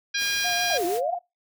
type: harmonic tone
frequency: 810 Hz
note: G#5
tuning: 43 cents flat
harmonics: 2 / 3 / 4 / 5 / 6 / 7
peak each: -28 / -30 / -31 / -32 / -33 / -33 dBFS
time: 0.14-0.78 s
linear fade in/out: 10 ms
type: noise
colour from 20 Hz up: white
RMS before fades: -36 dBFS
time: 0.17-1.01 s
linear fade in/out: 50 ms
type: tone with vibrato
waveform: sine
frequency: 707 Hz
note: F5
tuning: 21 cents sharp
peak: -28 dBFS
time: 0.44-1.19 s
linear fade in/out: 10 ms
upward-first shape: sine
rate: 6.8 Hz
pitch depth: 25 cents each way
type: exponential two-way sweep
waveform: sine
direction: down then up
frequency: 784 to 329.6 to 776 Hz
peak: -24 dBFS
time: 0.7-1.15 s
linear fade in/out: 5 ms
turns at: 0.85 s
effects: noise-tail reverb RT60 0.2 s tail -21 dB re dry